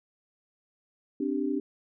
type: chord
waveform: sine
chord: C suspended second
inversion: none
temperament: equal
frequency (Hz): 261.6 / 293.7 / 392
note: C4 / D4 / G4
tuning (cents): 0 / 0 / 0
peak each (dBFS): -31 / -29 / -33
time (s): 1.2-1.6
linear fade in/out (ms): 5
effects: none